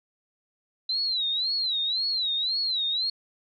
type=tone with vibrato; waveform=sine; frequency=4000 Hz; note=B7; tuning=21 cents sharp; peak=-24 dBFS; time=0.89-3.1 s; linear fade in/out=5 ms; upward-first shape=sine; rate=1.9 Hz; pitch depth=150 cents each way; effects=none